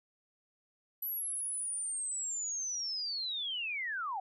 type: linear sweep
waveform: sine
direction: down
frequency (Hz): 11900 to 728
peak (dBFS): -34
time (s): 1.02-4.2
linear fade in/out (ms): 5
effects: none